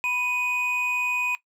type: tone pair together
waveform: triangle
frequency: 987.8 / 2489 Hz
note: B5 / D#7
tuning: 0 / 0 cents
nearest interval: octave + major third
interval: 1600 cents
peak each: -30 / -22 dBFS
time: 0.04-1.35 s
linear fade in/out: 0 ms
effects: noise-tail reverb RT60 0.1 s tail -17 dB re dry